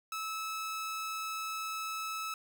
sawtooth tone, 1302 Hz, E6, 22 cents flat, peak -32 dBFS, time 0.12-2.34 s, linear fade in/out 2 ms, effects none

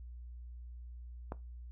click, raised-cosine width 1 ms, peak -25 dBFS, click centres 1.321 s, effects noise-tail reverb RT60 0.2 s tail -17 dB re dry + added 60 Hz sine -45 dBFS peak until 1.71 s

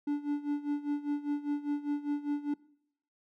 triangle tone with tremolo, 290.7 Hz, D4, 18 cents flat, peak -25 dBFS, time 0.07-2.54 s, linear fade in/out 5 ms, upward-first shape sine, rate 5 Hz, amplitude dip 80%, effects noise-tail reverb RT60 0.7 s tail -22 dB re dry

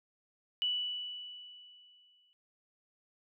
sine tone with exponential decay, 2960 Hz, F#7, in tune, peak -28 dBFS, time 0.62-2.33 s, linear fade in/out 0 ms, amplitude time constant 370 ms, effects none

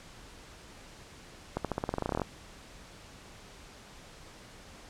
accelerating click train, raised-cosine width 1 ms, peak -16 dBFS, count 16, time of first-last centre 1.57-2.218 s, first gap 77 ms, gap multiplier 0.91, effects pink hiss -51 dBFS RMS until 4.89 s + low-pass 8000 Hz 12 dB/octave

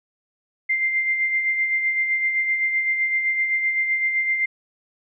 sine tone with tremolo, 2093 Hz, C7, in tune, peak -17 dBFS, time 0.69-4.46 s, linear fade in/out 10 ms, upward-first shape sine, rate 7.8 Hz, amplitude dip 45%, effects none

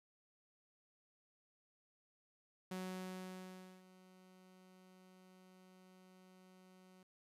sawtooth tone with ADSR envelope, 185.4 Hz, F#3, 4 cents sharp, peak -38 dBFS, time 2.71-7.03 s, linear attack 5 ms, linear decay 1100 ms, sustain -20 dB, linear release 3 ms, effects resampled to 32000 Hz + 13-bit

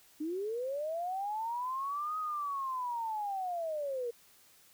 sine linear two-way sweep, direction up then down, 293.7 to 1265 to 462.4 Hz, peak -33 dBFS, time 0.2-4.11 s, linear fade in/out 10 ms, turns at 2.18 s, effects white hiss -62 dBFS RMS until 4.73 s

